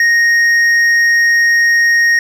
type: tone with hard clipping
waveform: sine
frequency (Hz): 1864.7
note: A#6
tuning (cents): 0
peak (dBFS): -9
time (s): 0-2.19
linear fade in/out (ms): 2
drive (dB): 5
effects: none